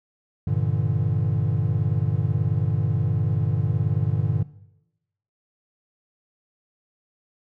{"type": "chord", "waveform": "triangle", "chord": "E half-diminished seventh", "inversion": "first", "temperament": "equal", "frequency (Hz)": [98, 116.54, 146.83, 164.81], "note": ["G2", "Bb2", "D3", "E3"], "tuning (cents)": [0, 0, 0, 0], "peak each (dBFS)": [-23, -23, -23, -29], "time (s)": [0.47, 4.43], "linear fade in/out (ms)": 5, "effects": ["noise-tail reverb RT60 0.9 s tail -18 dB re dry"]}